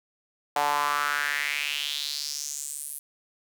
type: tone with high-pass filter sweep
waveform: sawtooth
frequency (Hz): 145.5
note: D3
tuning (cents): -16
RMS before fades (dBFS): -29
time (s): 0.56-2.99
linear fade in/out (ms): 2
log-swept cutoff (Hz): 770 to 11000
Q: 4.1
effects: none